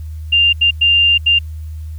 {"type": "tone bursts at uneven times", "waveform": "sine", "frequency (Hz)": 2794, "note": "F7", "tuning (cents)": 0, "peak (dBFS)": -8, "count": 4, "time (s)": [[0.32, 0.53], [0.61, 0.71], [0.81, 1.18], [1.26, 1.39]], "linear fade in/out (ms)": 10, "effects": ["added 78 Hz sine -24 dBFS peak until 1.98 s", "white hiss -53 dBFS RMS until 1.98 s"]}